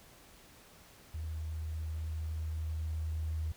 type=tone with level ramp; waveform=sine; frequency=79.1 Hz; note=D#2; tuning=29 cents sharp; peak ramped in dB=-36 to -32 dBFS; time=1.14-3.52 s; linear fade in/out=5 ms; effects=pink hiss -58 dBFS RMS until 3.56 s